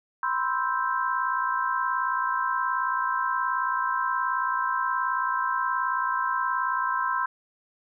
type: chord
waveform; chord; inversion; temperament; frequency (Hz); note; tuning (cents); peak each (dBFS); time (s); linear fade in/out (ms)
sine; C major seventh; third; equal; 987.8 / 1046.5 / 1318.5 / 1568; B5 / C6 / E6 / G6; 0 / 0 / 0 / 0; -30 / -27 / -31 / -30; 0.23-7.26; 2
effects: none